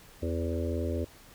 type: harmonic tone with a mistuned harmonic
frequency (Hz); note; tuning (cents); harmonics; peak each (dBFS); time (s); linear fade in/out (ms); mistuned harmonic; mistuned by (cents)
84; E2; +33; 1 / 3 / 4 / 5 / 6 / 7; -31 / -36 / -37 / -38 / -39 / -39; 0.22-1.05; 10; 7; -22
effects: pink hiss -54 dBFS RMS until 1.34 s